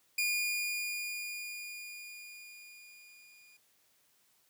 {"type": "tone with level ramp", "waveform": "sawtooth", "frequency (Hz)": 2431, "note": "D#7", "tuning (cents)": -41, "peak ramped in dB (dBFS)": [-25, -55], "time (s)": [0.18, 3.57], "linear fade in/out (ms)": 5, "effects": ["white hiss -70 dBFS RMS until 4.49 s", "high-pass 80 Hz 12 dB/octave"]}